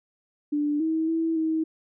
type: tone with pitch steps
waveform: sine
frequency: 294.3 / 320.2 / 326.4 / 318.8 Hz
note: D4 / D#4 / E4 / D#4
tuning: +4 / +50 / -17 / +42 cents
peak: -22 dBFS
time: 0.52-1.64 s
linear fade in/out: 10 ms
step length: 280 ms
effects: none